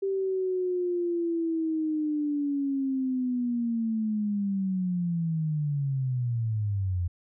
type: linear sweep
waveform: sine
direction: down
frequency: 392 to 85.8 Hz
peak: -25 dBFS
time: 0.02-7.08 s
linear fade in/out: 10 ms
effects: none